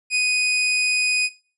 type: tone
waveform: sawtooth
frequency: 2489 Hz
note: D#7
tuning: in tune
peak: -14 dBFS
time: 0.1-1.3 s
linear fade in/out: 50 ms
effects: noise-tail reverb RT60 0.4 s tail -20 dB re dry + resampled to 24000 Hz